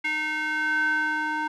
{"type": "tone with band-pass filter sweep", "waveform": "square", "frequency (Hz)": 307.5, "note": "D#4", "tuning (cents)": -20, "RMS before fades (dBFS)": -26, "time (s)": [0.04, 1.48], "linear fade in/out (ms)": 10, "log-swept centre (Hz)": [2100, 1200], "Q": 5.7, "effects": []}